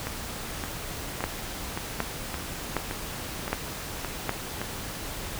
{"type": "two click trains", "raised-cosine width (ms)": 0.5, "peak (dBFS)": [-16, -10], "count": [9, 5], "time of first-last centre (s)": [[0.07, 4.615], [1.24, 4.293]], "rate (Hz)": [1.76, 1.31], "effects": ["pink hiss -36 dBFS RMS until 5.39 s"]}